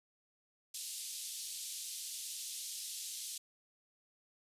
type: band-pass noise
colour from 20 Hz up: white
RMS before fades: -44 dBFS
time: 0.74-3.38 s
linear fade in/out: 5 ms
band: 3300 to 11000 Hz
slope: 24 dB/octave
effects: resampled to 32000 Hz